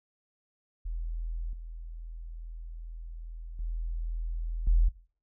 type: tone with level steps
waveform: sine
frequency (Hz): 41.2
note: E1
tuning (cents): 0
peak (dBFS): -31 / -38 / -30 / -19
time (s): 0.85-4.89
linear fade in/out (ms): 10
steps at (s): 1.53 / 3.59 / 4.67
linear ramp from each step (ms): 2
effects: noise-tail reverb RT60 0.4 s tail -18 dB re dry